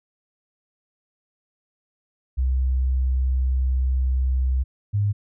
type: tone pair in turn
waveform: sine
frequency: 64.5 / 102.39 Hz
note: C2 / G#2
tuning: -24 / -24 cents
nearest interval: minor sixth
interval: 800 cents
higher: second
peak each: -18 dBFS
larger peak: neither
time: 2.37-4.64 / 4.93-5.13 s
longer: first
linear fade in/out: 20 ms
effects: none